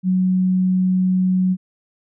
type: tone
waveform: sine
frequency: 185 Hz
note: F#3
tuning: in tune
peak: -14 dBFS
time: 0.03-1.57 s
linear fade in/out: 50 ms
effects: none